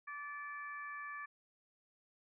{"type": "harmonic tone", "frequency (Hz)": 581, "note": "D5", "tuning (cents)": -19, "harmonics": [2, 3, 4], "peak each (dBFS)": [-46, -46, -53], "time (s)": [0.07, 1.26], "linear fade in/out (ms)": 10, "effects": []}